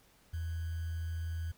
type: tone with sample-and-hold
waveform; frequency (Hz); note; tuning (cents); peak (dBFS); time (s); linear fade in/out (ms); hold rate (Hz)
sine; 82.6; E2; +4; -34; 0.33-1.52; 10; 1575
effects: pink hiss -65 dBFS RMS until 1.57 s